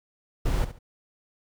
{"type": "noise with echo", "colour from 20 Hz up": "brown", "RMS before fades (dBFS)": -24, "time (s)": [0.45, 0.65], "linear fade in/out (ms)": 10, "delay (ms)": 70, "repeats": 2, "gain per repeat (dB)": -12, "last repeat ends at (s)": 0.79, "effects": []}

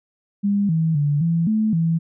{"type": "tone with pitch steps", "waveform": "sine", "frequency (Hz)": [201.8, 161.5, 145.5, 166.7, 217, 164.7], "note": ["G#3", "E3", "D3", "E3", "A3", "E3"], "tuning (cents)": [-49, -35, -16, 20, -24, -1], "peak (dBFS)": -16, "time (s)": [0.43, 1.99], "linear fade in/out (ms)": 20, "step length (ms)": 260, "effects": []}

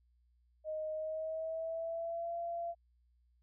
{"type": "tone with pitch glide", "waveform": "sine", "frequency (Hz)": [622.3, 682.6], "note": ["D#5", "F5"], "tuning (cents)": [0, -40], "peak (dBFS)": -36, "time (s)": [0.64, 2.75], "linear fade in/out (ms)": 50, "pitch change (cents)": 160, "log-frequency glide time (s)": [0.93, 2.36], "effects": ["added 60 Hz sine -68 dBFS peak until 3.42 s"]}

